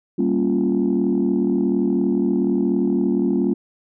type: chord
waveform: sine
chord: G half-diminished seventh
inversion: none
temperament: equal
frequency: 196 / 233.1 / 277.2 / 349.2 Hz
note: G3 / Bb3 / Db4 / F4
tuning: 0 / 0 / 0 / 0 cents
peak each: -21 dBFS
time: 0.18-3.54 s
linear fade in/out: 10 ms
effects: tanh soft clip ceiling -10 dBFS